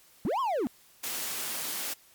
triangle linear two-way sweep, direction up then down, 150 to 1108.7 to 213 Hz, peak -24 dBFS, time 0.25-0.67 s, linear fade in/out 0 ms, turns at 0.4 s
white high-pass noise, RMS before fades -34 dBFS, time 1.03-1.94 s, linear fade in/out 10 ms, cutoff 170 Hz, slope 12 dB/octave
effects white hiss -59 dBFS RMS until 2.14 s + MP3 96 kbps

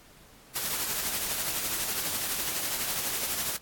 white noise with tremolo, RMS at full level -29 dBFS, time 0.55-3.57 s, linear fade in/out 10 ms, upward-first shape triangle, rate 12 Hz, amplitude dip 40%, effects pink hiss -55 dBFS RMS until 3.61 s + AAC 64 kbps

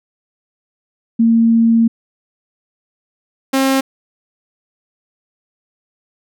sine / sawtooth tone pair in turn, 228.8 / 267.9 Hz, A#3 / C4, -32 / +41 cents, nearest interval minor third, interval 273 cents, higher second, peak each -8 dBFS, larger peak neither, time 1.19-1.88 / 3.53-3.81 s, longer first, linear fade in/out 10 ms, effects none

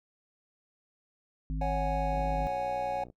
harmonic tone, 52.2 Hz, G#1, 10 cents sharp, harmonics 1 / 3 / 5, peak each -31 / -37 / -41 dBFS, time 1.5-2.47 s, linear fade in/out 0 ms
triangle chord, C# suspended fourth, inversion none, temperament equal, 554.4 / 740 / 830.6 Hz, C#5 / F#5 / G#5, 0 / 0 / 0 cents, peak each -32 dBFS, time 1.61-3.04 s, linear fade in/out 5 ms
click train, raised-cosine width 2 ms, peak -35 dBFS, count 61, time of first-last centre 2.13-3.101 s, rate 61.8 Hz
effects noise-tail reverb RT60 0.1 s tail -22 dB re dry

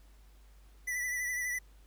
square tone with vibrato, 1975.5 Hz, B6, in tune, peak -33 dBFS, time 0.87-1.59 s, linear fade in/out 10 ms, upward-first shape triangle, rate 12 Hz, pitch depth 44 cents each way, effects added 50 Hz sine -55 dBFS peak until 1.86 s + pink hiss -67 dBFS RMS until 1.86 s

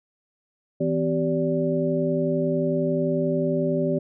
sine tone cluster, 162.6 / 253.8 / 387 / 579 Hz, E3 / B3 / G4 / D5, -23 / +47 / -22 / -25 cents, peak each -26 dBFS, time 0.8-3.99 s, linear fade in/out 10 ms, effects none

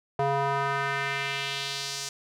square tone with band-pass filter sweep, 139 Hz, C#3, 5 cents sharp, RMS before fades -29 dBFS, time 0.19-2.09 s, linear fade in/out 2 ms, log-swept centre 710 to 6200 Hz, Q 1.7, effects none

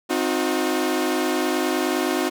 sawtooth chord, C diminished, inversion none, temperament equal with one note detuned, 261.6 / 311.1 / 361.1 Hz, C4 / Eb4 / Gb4, 0 / 0 / -42 cents, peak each -22 / -21 / -20 dBFS, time 0.09-2.3 s, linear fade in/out 20 ms, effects none

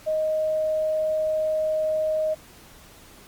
sine tone, 624 Hz, D#5, 5 cents sharp, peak -21 dBFS, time 0.06-2.35 s, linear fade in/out 20 ms, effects pink hiss -49 dBFS RMS until 3.27 s + Opus 48 kbps

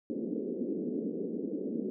pink band-pass noise, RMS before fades -35 dBFS, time 0.1-1.9 s, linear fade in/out 0 ms, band 200 to 460 Hz, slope 48 dB/octave, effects none

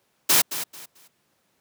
white noise with echo, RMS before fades -17 dBFS, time 0.29-0.42 s, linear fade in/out 10 ms, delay 220 ms, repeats 3, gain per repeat -12 dB, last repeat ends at 1.08 s, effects pink hiss -68 dBFS RMS until 1.6 s + high-pass 150 Hz 12 dB/octave

